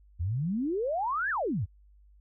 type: exponential two-way sweep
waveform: sine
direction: up then down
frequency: 77.78 to 1800 to 77.78 Hz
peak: -27 dBFS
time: 0.19-1.66 s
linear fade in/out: 20 ms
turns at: 1.3 s
effects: added 50 Hz sine -55 dBFS peak until 2.2 s